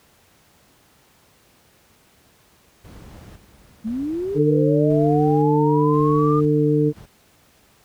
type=noise with tremolo; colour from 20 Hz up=brown; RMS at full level=-38 dBFS; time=2.84-7.06 s; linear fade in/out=10 ms; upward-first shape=square; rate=0.97 Hz; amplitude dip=70%
type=linear sweep; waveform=sine; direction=up; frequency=210 to 1217 Hz; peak=-22 dBFS; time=3.84-6.41 s; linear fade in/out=20 ms
type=harmonic tone; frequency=149.5 Hz; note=D3; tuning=31 cents sharp; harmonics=1 / 2 / 3; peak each=-19 / -19 / -19 dBFS; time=4.34-6.93 s; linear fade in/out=50 ms
effects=pink hiss -56 dBFS RMS until 7.84 s + high-pass 60 Hz 12 dB/octave